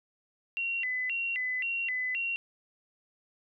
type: tone with vibrato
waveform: sine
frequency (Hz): 2349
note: D7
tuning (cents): 0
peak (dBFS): -29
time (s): 0.57-2.36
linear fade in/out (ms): 0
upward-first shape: square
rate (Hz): 1.9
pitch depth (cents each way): 270
effects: none